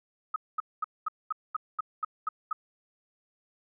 sine tone bursts, 1265 Hz, D#6, 28 cents sharp, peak -26 dBFS, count 10, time 0.34-2.53 s, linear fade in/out 5 ms, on 21 ms, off 220 ms, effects none

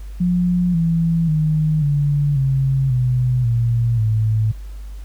sine tone with pitch steps, 177.7 / 165.8 / 154.7 / 144.34 / 134.67 / 125.65 / 117.24 / 109.39 Hz, F3 / E3 / D#3 / D3 / C#3 / B2 / A#2 / A2, +30 / +10 / -10 / -30 / -50 / +30 / +10 / -10 cents, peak -14 dBFS, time 0.2-4.52 s, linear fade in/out 10 ms, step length 540 ms, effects added 50 Hz sine -29 dBFS peak until 5.04 s + pink hiss -51 dBFS RMS until 5.04 s

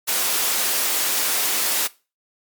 white high-pass noise, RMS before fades -21 dBFS, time 0.07-1.88 s, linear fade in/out 20 ms, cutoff 310 Hz, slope 12 dB/octave, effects noise-tail reverb RT60 0.3 s tail -20 dB re dry + MP3 96 kbps

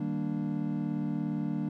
triangle chord, Eb major seventh, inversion none, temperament equal, 155.56 / 196 / 233.1 / 293.7 Hz, Eb3 / G3 / Bb3 / D4, 0 / 0 / 0 / 0 cents, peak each -33 dBFS, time 0-1.69 s, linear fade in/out 5 ms, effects none

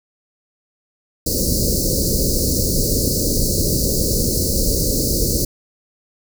pink band-stop noise, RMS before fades -18 dBFS, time 1.26-5.45 s, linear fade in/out 5 ms, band 580 to 4300 Hz, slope 96 dB/octave, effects none

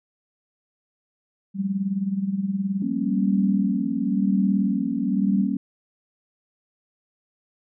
sine tone with tremolo, 195 Hz, G3, 9 cents flat, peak -19 dBFS, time 1.54-5.47 s, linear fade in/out 50 ms, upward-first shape sine, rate 19 Hz, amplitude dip 70%
sine chord, G diminished, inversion none, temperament equal with one note detuned, 196 / 233.1 / 274.3 Hz, G3 / Bb3 / Db4, 0 / 0 / -18 cents, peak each -26 dBFS, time 2.82-5.57 s, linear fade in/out 5 ms
effects none

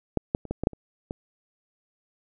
clicks, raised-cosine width 2 ms, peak -9 / -9 / -26 / -15 / -14 / -6 / -28 / -18 dBFS, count 8, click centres 0.173 / 0.349 / 0.453 / 0.51 / 0.636 / 0.671 / 0.733 / 1.109 s, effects none

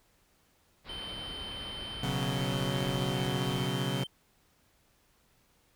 pink low-pass noise, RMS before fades -44 dBFS, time 0.84-3.71 s, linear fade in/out 50 ms, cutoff 5000 Hz, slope 96 dB/octave
triangle tone with pitch glide, 3084 to 3109 Hz, G7 to G7, -29 to -15 cents, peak -38 dBFS, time 0.89-4.07 s, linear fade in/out 5 ms, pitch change +14 cents, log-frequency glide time 1.52-3.9 s
sawtooth chord, B suspended second, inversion none, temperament equal, 123.47 / 138.59 / 185 Hz, B2 / C#3 / F#3, 0 / 0 / 0 cents, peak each -31 / -29 / -31 dBFS, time 2.03-4.04 s, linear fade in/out 5 ms
effects pink hiss -68 dBFS RMS until 5.75 s

